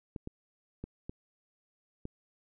clicks, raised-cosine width 3 ms, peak -26 dBFS, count 5, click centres 0.162 / 0.274 / 0.84 / 1.095 / 2.054 s, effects none

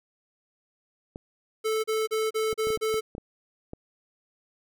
clicks, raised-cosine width 2 ms, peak -24 dBFS, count 9, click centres 1.159 / 2.529 / 2.671 / 2.704 / 2.774 / 2.942 / 3.151 / 3.181 / 3.734 s
square tone bursts, 438.2 Hz, A4, 7 cents flat, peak -25 dBFS, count 6, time 1.64-3.01 s, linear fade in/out 20 ms, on 200 ms, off 34 ms
effects none

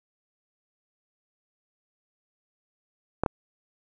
clicks, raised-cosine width 1 ms, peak -9 dBFS, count 2, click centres 3.236 / 3.262 s, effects none

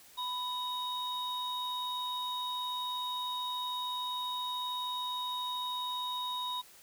triangle tone pair together, 994 / 3753 Hz, B5 / A#7, +11 / +11 cents, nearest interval octave + major seventh, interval 2300 cents, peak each -34 / -35 dBFS, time 0.17-6.62 s, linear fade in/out 20 ms, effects tanh soft clip ceiling -24 dBFS + white hiss -57 dBFS RMS until 6.82 s

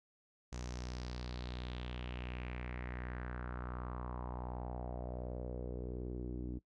sawtooth tone with low-pass filter sweep, 61.4 Hz, B1, 9 cents flat, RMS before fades -43 dBFS, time 0.52-6.59 s, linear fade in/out 10 ms, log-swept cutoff 6600 to 300 Hz, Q 3.5, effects noise-tail reverb RT60 0.1 s tail -20 dB re dry

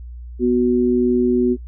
sine tone pair together, 246.3 / 368.4 Hz, B3 / F#4, -5 / -7 cents, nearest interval perfect fifth, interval 698 cents, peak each -16 dBFS, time 0.39-1.57 s, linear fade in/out 50 ms, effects noise-tail reverb RT60 0.1 s tail -21 dB re dry + added 60 Hz sine -31 dBFS peak until 1.67 s

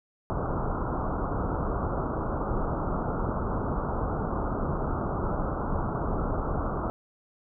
pink low-pass noise, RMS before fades -29 dBFS, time 0.3-6.9 s, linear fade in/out 0 ms, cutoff 1400 Hz, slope 96 dB/octave, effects none

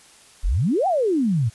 sine exponential two-way sweep, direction up then down, 34 to 802 to 103 Hz, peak -17 dBFS, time 0.43-1.5 s, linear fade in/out 20 ms, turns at 0.87 s, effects white hiss -50 dBFS RMS until 1.54 s + resampled to 24000 Hz

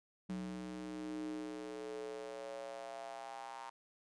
square tone with high-pass filter sweep, 61.74 Hz, B1, in tune, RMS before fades -45 dBFS, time 0.29-3.7 s, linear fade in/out 5 ms, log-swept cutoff 200 to 920 Hz, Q 5.3, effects resampled to 22050 Hz

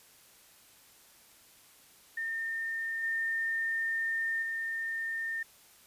sine tone with level steps, 1815 Hz, A#6, 47 cents flat, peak -32 / -29 / -32 dBFS, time 2.17-5.43 s, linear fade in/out 5 ms, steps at 3.03 / 4.42 s, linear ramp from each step 5 ms, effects white hiss -59 dBFS RMS until 5.86 s + resampled to 32000 Hz

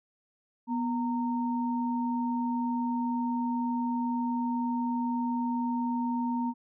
sine tone pair together, 244.2 / 922 Hz, B3 / A#5, -19 / -19 cents, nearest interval octave + major seventh, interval 2300 cents, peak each -28 / -33 dBFS, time 0.67-6.54 s, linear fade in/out 50 ms, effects none

